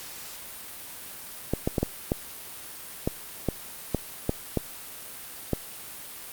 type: clicks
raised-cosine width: 2 ms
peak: -10 dBFS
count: 11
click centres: 1.536 / 1.675 / 1.782 / 1.83 / 2.119 / 3.075 / 3.487 / 3.947 / 4.294 / 4.573 / 5.533 s
effects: white hiss -41 dBFS RMS until 6.32 s + Opus 48 kbps